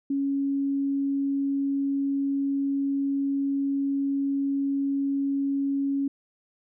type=tone; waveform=sine; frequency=277.2 Hz; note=C#4; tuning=in tune; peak=-23 dBFS; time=0.1-6.08 s; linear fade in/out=5 ms; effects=none